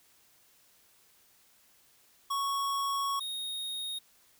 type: tone pair in turn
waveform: square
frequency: 1108.7 / 3729 Hz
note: C#6 / A#7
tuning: 0 / 0 cents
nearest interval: octave + major sixth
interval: 2100 cents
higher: second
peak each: -30 / -35 dBFS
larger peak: first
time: 2.3-3.2 / 3.2-3.99 s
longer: first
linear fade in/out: 10 ms
effects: white hiss -64 dBFS RMS until 4.39 s